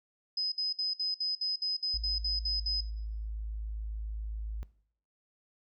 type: tone bursts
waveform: sine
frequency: 5040 Hz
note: D#8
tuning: 21 cents sharp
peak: -29 dBFS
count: 12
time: 0.37-2.808 s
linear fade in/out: 5 ms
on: 150 ms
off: 58 ms
type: tone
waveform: sine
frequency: 53.6 Hz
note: A1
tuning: 45 cents flat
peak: -34 dBFS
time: 1.94-4.63 s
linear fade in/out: 0 ms
effects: noise-tail reverb RT60 0.6 s tail -20 dB re dry